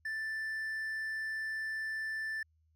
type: tone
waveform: triangle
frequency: 1765 Hz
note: A6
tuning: 5 cents sharp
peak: -33 dBFS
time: 0.05-2.43 s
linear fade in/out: 5 ms
effects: added 79 Hz sine -68 dBFS peak until 2.75 s